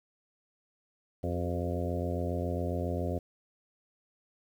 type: harmonic tone with a mistuned harmonic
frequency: 87.31 Hz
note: F2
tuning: in tune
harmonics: 1 / 2 / 3 / 4 / 5 / 6 / 7 / 8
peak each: -33 / -38 / -38 / -40 / -41 / -39 / -40 / -43 dBFS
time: 1.23-3.19 s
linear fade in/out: 10 ms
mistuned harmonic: 4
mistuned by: +50 cents
effects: 10-bit